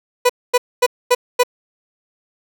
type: tone bursts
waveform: 30% pulse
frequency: 493.9 Hz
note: B4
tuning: in tune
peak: -7 dBFS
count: 5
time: 0.25-1.435 s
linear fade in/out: 10 ms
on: 45 ms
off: 240 ms
effects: none